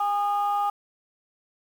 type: tone pair together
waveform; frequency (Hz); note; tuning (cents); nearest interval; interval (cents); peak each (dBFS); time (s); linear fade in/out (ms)
sine; 816 / 1228.6; G#5 / D#6; -31 / -22; perfect fifth; 709; -22 / -26; 0-0.7; 5
effects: tanh soft clip ceiling -17 dBFS + 8-bit